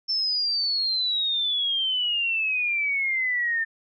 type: exponential sweep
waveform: sine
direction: down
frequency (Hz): 5360 to 1795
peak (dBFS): -22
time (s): 0.08-3.65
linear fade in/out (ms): 20
effects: none